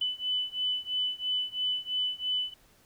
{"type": "beating tone pair", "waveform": "sine", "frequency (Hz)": [2997, 3000], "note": ["F#7", "F#7"], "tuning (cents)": [22, 23], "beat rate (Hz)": 3, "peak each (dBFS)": [-31, -32], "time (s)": [0.01, 2.54], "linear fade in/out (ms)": 5, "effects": ["pink hiss -62 dBFS RMS until 2.85 s"]}